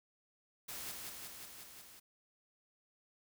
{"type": "noise with echo", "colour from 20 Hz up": "white", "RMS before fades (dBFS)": -45, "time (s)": [0.68, 0.92], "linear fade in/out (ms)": 10, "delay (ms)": 180, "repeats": 6, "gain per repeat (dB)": -2, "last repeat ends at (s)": 2, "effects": []}